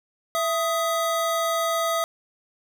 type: tone pair together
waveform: square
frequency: 664.3 / 1254 Hz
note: E5 / D#6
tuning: +13 / +13 cents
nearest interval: major seventh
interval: 1100 cents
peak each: -25 / -26 dBFS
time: 0.35-2.04 s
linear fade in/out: 0 ms
effects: none